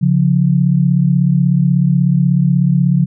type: tone pair together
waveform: sine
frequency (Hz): 140.01 / 176.4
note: C#3 / F3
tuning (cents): +18 / +18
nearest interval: major third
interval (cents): 400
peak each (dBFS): -12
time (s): 0.01-3.06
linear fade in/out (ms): 20
effects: none